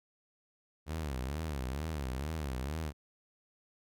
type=tone with vibrato; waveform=sawtooth; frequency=71.2 Hz; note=C#2; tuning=47 cents sharp; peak=-31 dBFS; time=0.86-2.93 s; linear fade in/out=50 ms; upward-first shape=sine; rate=2.2 Hz; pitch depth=220 cents each way; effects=none